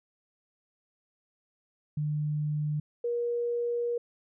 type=tone pair in turn; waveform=sine; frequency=150 / 476.2 Hz; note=D3 / A#4; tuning=+37 / +37 cents; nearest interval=octave + minor sixth; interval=2000 cents; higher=second; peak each=-27 dBFS; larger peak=neither; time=1.97-2.8 / 3.04-3.98 s; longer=second; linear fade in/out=5 ms; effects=none